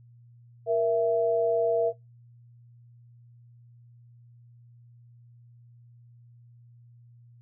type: tone pair together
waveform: sine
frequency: 469.5 / 664 Hz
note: A#4 / E5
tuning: +12 / +12 cents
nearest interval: tritone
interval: 600 cents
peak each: -24 dBFS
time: 0.66-1.93 s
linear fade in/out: 50 ms
effects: noise-tail reverb RT60 0.2 s tail -24 dB re dry + added 119 Hz sine -51 dBFS peak until 7.41 s